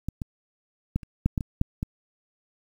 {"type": "clicks", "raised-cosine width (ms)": 5, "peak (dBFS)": [-16, -18, -12, -29, -8, -12, -18, -9, -15], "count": 9, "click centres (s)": [0.086, 0.218, 0.96, 1.032, 1.26, 1.378, 1.408, 1.614, 1.829], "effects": ["8-bit"]}